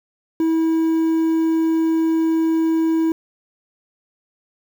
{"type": "tone with quantisation", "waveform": "triangle", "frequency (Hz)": 324.2, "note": "E4", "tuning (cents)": -29, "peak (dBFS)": -13, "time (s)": [0.4, 3.12], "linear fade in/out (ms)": 2, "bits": 7, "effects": []}